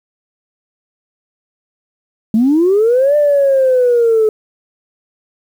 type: linear two-way sweep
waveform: sine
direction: up then down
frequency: 209.4 to 596 to 428 Hz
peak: -7 dBFS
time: 2.34-4.29 s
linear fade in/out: 2 ms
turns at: 3.16 s
effects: tanh soft clip ceiling -4 dBFS + 7-bit